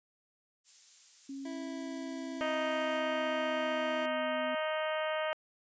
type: noise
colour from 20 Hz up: violet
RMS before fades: -48 dBFS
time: 0.64-3.01 s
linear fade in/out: 50 ms
type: tone with pitch glide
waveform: sine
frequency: 273.2 to 253.4 Hz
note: C#4 to B3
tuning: -25 to +45 cents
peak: -39 dBFS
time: 1.29-4.55 s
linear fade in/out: 5 ms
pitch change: -130 cents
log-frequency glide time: 1.42-4.06 s
type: tone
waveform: 25% pulse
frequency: 328.9 Hz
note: E4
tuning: 4 cents flat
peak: -38 dBFS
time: 1.45-4.06 s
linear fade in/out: 5 ms
type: harmonic tone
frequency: 311.1 Hz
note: D#4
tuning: in tune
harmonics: 2 / 3 / 4 / 5 / 6 / 7 / 8 / 9 / 10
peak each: -33 / -41 / -40 / -42 / -43 / -45 / -49 / -47 / -46 dBFS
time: 2.41-5.33 s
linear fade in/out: 0 ms
effects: resampled to 16000 Hz